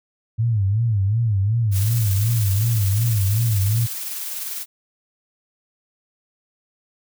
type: tone with vibrato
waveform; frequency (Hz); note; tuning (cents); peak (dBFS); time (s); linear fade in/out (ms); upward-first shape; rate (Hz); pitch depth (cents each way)
sine; 106.5; G#2; +44; -16; 0.38-3.87; 20; sine; 2.7; 180
type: noise with tremolo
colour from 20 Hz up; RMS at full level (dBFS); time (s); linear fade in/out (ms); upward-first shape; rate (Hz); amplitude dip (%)
blue; -28; 1.71-4.66; 50; square; 20; 25
effects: none